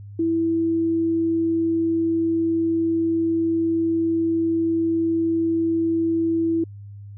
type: tone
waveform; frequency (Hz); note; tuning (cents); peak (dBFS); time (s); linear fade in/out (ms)
sine; 329.6; E4; 0; -18; 0.19-6.64; 5
effects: added 101 Hz sine -36 dBFS peak until 7.17 s